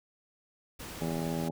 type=noise; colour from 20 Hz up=pink; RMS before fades=-43 dBFS; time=0.79-1.49 s; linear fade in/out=10 ms
type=harmonic tone; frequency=81.9 Hz; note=E2; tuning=11 cents flat; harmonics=2 / 3 / 4 / 5 / 6 / 7 / 8 / 9 / 10; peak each=-34 / -36 / -40 / -40 / -49 / -41 / -48 / -51 / -43 dBFS; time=1.01-1.51 s; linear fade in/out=5 ms
effects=none